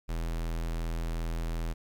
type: tone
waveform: square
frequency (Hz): 41.34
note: E1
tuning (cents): +6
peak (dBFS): -31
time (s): 0.08-1.74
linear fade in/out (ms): 20
effects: 12-bit